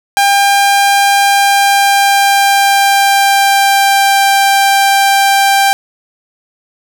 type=tone with pitch glide; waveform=sawtooth; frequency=799 to 789.4 Hz; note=G5 to G5; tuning=+33 to +12 cents; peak=-3 dBFS; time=0.17-5.73 s; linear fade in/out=0 ms; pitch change=-21 cents; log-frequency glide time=1.2-4.25 s; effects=none